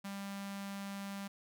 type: tone with notch filter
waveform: sawtooth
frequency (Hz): 198.2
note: G3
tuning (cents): +19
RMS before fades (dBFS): -43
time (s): 0.04-1.28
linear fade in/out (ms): 10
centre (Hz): 410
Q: 1.1
effects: none